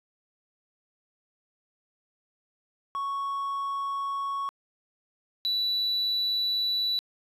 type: tone pair in turn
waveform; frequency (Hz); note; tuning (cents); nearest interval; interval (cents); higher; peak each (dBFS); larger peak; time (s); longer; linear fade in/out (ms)
triangle; 1109 / 3952; C#6 / B7; 0 / 0; octave + minor seventh; 2200; second; -26 / -22; second; 2.95-4.49 / 5.45-6.99; neither; 0
effects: tanh soft clip ceiling -20 dBFS + resampled to 32000 Hz